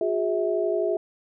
sine tone cluster, 360.4 / 412.2 / 650 Hz, F#4 / G#4 / E5, -45 / -13 / -24 cents, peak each -26 dBFS, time 0.01-0.97 s, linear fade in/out 2 ms, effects none

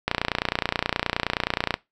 click train, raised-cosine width 0.3 ms, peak -5 dBFS, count 50, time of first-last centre 0.08-1.741 s, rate 29.5 Hz, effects noise-tail reverb RT60 0.2 s tail -20 dB re dry

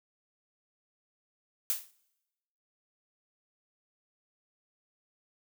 blue noise with exponential decay, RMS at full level -27 dBFS, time 1.7-1.91 s, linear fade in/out 0 ms, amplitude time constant 45 ms, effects noise-tail reverb RT60 1.0 s tail -24 dB re dry

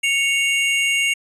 square tone pair together, 2217 / 2787 Hz, C#7 / F7, 0 / -4 cents, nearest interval major third, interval 396 cents, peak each -20 / -20 dBFS, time 0.03-1.14 s, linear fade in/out 10 ms, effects resampled to 24000 Hz

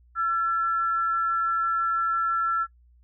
sine tone pair together, 1347 / 1706.5 Hz, E6 / G#6, +37 / +47 cents, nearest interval major third, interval 410 cents, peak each -22 / -33 dBFS, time 0.15-2.67 s, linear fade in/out 50 ms, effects noise-tail reverb RT60 0.1 s tail -20 dB re dry + added 60 Hz sine -54 dBFS peak until 3.03 s

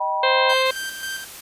sine chord, Eb augmented, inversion none, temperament just, 622.3 / 777.8 / 972.3 Hz, Eb5 / G5 / B5, 0 / -14 / -27 cents, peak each -28 / -26 / -22 dBFS, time 0-0.54 s, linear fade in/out 10 ms
harmonic tone, 523.3 Hz, C5, in tune, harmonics 1 / 2 / 3 / 4 / 5 / 6 / 7 / 8, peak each -20 / -23 / -25 / -26 / -27 / -28 / -28 / -29 dBFS, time 0.23-0.71 s, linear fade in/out 5 ms
sawtooth tone with tremolo, 1568 Hz, G6, in tune, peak -23 dBFS, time 0.49-1.25 s, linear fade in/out 10 ms, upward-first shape square, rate 3.7 Hz, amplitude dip 50%
white noise, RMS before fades -38 dBFS, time 0.65-1.41 s, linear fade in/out 10 ms
effects resampled to 32000 Hz

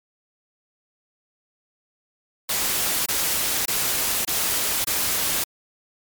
white noise bursts, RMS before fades -23 dBFS, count 5, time 2.49-5.44 s, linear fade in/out 5 ms, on 570 ms, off 25 ms, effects MP3 96 kbps

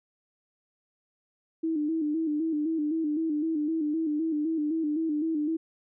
sine tone with vibrato, 311.1 Hz, D#4, in tune, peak -25 dBFS, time 1.63-5.57 s, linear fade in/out 10 ms, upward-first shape square, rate 3.9 Hz, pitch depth 71 cents each way, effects none

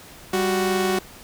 sawtooth tone pair together, 196 / 370 Hz, G3 / F#4, 0 / 0 cents, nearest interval major seventh, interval 1100 cents, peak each -21 / -17 dBFS, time 0.33-0.99 s, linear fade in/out 5 ms, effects pink hiss -44 dBFS RMS until 1.23 s

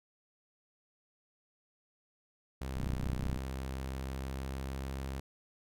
sawtooth tone with pitch glide, 66 to 67.04 Hz, C2 to C2, +16 to +43 cents, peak -33 dBFS, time 2.61-5.2 s, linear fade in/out 5 ms, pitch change +27 cents, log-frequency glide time 3.71-4.93 s
click train, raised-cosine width 5 ms, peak -24 dBFS, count 19, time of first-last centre 2.77-3.362 s, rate 30.4 Hz
effects none

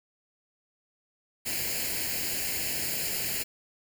white noise with comb filter, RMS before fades -31 dBFS, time 1.45-3.44 s, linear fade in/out 20 ms, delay 0.42 ms, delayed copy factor +0.75, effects none

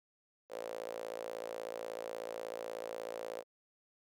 sawtooth tone with high-pass filter, 56.4 Hz, A1, 44 cents sharp, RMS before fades -43 dBFS, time 0.49-3.44 s, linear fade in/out 50 ms, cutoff 520 Hz, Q 6.4, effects none

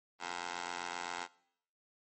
15% pulse tone with high-pass filter, 87.7 Hz, F2, 8 cents sharp, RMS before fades -41 dBFS, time 0.19-1.28 s, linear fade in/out 50 ms, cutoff 870 Hz, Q 1.1, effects noise-tail reverb RT60 0.7 s tail -21 dB re dry + MP3 32 kbps

